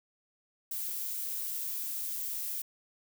violet noise, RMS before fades -36 dBFS, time 0.71-2.62 s, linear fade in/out 5 ms, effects none

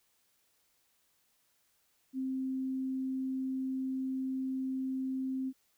sine tone, 262.6 Hz, C4, 6 cents sharp, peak -32 dBFS, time 2.13-5.53 s, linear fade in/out 50 ms, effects white hiss -73 dBFS RMS until 5.77 s

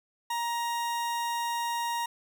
40% pulse tone, 940 Hz, A#5, 14 cents sharp, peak -28 dBFS, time 0.3-2.06 s, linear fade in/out 5 ms, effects none

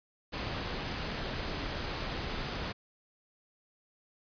pink noise, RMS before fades -36 dBFS, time 0.32-2.73 s, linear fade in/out 20 ms, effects resampled to 11025 Hz

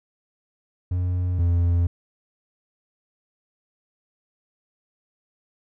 triangle tone pair in turn, 90 / 86.36 Hz, F#2 / F2, -47 / -19 cents, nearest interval minor second, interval 72 cents, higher first, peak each -19 / -15 dBFS, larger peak second, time 0.91-1.39 / 1.39-1.87 s, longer neither, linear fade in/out 5 ms, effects none

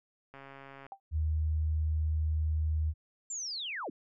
click train, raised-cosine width 0.5 ms, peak -34 dBFS, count 73, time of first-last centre 0.34-0.866 s, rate 137 Hz
sine tone with exponential decay, 784 Hz, G5, in tune, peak -36 dBFS, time 0.92-1 s, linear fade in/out 1 ms, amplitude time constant 16 ms
sine tone, 77.9 Hz, D#2, 3 cents sharp, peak -27 dBFS, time 1.11-2.94 s, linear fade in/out 50 ms
sine linear sweep, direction down, 7459 to 200 Hz, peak -35 dBFS, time 3.3-3.9 s, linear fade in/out 5 ms
effects none

